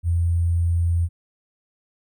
sine tone with sample-and-hold, 85.1 Hz, F2, 44 cents flat, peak -17 dBFS, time 0.03-1.09 s, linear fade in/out 50 ms, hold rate 8820 Hz, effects none

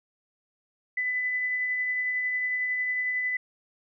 sine tone with tremolo, 2000 Hz, B6, 21 cents sharp, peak -24 dBFS, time 0.97-3.37 s, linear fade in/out 5 ms, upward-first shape triangle, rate 11 Hz, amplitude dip 30%, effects none

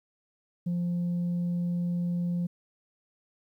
sine tone, 174.61 Hz, F3, in tune, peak -24 dBFS, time 0.66-2.47 s, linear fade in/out 10 ms, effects tanh soft clip ceiling -25 dBFS + 11-bit

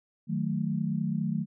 sine chord, D# diminished, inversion none, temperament equal, 155.56 / 185 / 220 Hz, D#3 / F#3 / A3, 0 / 0 / 0 cents, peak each -31 dBFS, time 0.27-1.46 s, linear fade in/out 50 ms, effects none

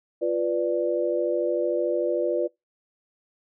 sine chord, B diminished, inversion second, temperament equal, 349.2 / 493.9 / 587.3 Hz, F4 / B4 / D5, 0 / 0 / 0 cents, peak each -26 dBFS, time 0.21-2.48 s, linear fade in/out 20 ms, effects noise-tail reverb RT60 0.2 s tail -25 dB re dry

